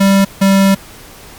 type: tone pair in turn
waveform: square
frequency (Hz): 196 / 195.02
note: G3 / G3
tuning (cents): 0 / -9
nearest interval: unison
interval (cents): 9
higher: first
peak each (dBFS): -7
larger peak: neither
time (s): 0-0.25 / 0.41-0.75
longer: second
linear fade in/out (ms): 10
effects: pink hiss -36 dBFS RMS until 1.38 s + MP3 96 kbps